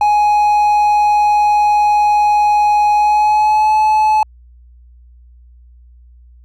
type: tone with pitch glide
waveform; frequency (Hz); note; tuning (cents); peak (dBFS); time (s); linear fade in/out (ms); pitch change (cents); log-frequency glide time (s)
triangle; 835 to 860; G#5 to A5; +9 to -40; -7; 0.01-4.23; 2; +51; 2.94-3.74
effects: added 60 Hz sine -40 dBFS peak until 6.44 s